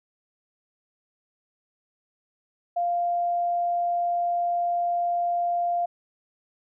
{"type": "tone", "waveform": "sine", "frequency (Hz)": 697, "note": "F5", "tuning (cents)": -4, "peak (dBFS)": -22, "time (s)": [2.76, 5.86], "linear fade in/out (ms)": 10, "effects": []}